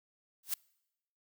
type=noise with exponential growth; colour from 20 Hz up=blue; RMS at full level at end=-28 dBFS; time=0.43-0.54 s; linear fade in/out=5 ms; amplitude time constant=22 ms; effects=noise-tail reverb RT60 0.9 s tail -26 dB re dry